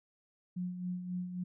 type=tone with tremolo; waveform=sine; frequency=180.1 Hz; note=F#3; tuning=46 cents flat; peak=-33 dBFS; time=0.56-1.44 s; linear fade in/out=10 ms; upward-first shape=sine; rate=3.7 Hz; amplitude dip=55%; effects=none